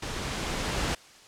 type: noise with level ramp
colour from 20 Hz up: pink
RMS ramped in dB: -34 to -28 dBFS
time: 0.02-0.95 s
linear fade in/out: 5 ms
effects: white hiss -52 dBFS RMS until 1.27 s + low-pass 7000 Hz 12 dB/octave